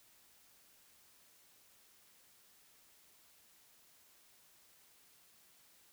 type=silence; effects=white hiss -66 dBFS RMS until 5.92 s